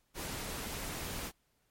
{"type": "noise", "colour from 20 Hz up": "pink", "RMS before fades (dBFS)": -40, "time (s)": [0.14, 1.32], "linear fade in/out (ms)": 50, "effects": ["pink hiss -75 dBFS RMS until 1.7 s", "MP3 64 kbps"]}